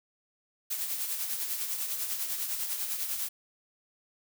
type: noise with tremolo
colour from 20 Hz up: blue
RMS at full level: -31 dBFS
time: 0.7-3.29 s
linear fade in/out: 10 ms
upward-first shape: triangle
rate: 10 Hz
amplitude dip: 55%
effects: none